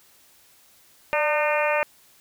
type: harmonic tone with a mistuned harmonic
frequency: 303.1 Hz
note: D#4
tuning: 45 cents flat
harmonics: 2 / 3 / 4 / 5 / 6 / 7 / 8 / 9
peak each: -23 / -27 / -30 / -32 / -30 / -33 / -28 / -34 dBFS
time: 1.13-1.83 s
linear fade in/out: 0 ms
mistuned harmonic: 2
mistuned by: -40 cents
effects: white hiss -56 dBFS RMS until 2.2 s